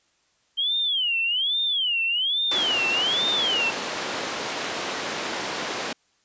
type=tone with vibrato; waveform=sine; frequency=3125 Hz; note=G7; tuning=6 cents flat; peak=-21 dBFS; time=0.57-3.71 s; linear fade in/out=20 ms; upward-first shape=sine; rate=1.2 Hz; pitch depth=260 cents each way
type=band-pass noise; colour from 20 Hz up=pink; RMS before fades=-30 dBFS; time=2.51-5.93 s; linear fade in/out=5 ms; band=340 to 5800 Hz; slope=12 dB/octave
effects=white hiss -66 dBFS RMS until 6.24 s + resampled to 16000 Hz